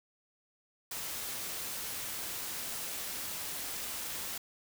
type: noise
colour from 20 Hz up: white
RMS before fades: -39 dBFS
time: 0.91-4.38 s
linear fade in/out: 5 ms
effects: none